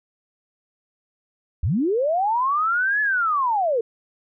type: linear two-way sweep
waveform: sine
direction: up then down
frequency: 58.27 to 1730 to 433.2 Hz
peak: -18 dBFS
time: 1.63-3.81 s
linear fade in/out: 5 ms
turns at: 3.01 s
effects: none